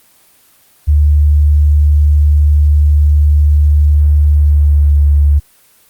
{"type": "tone with pitch glide", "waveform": "sine", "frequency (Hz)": [74, 72.52], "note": ["D2", "D2"], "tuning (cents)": [14, -21], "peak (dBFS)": -5, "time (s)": [0.87, 5.4], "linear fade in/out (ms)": 20, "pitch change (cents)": -35, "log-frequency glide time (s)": [4.32, 5.01], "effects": ["white hiss -48 dBFS RMS until 5.89 s", "Opus 24 kbps"]}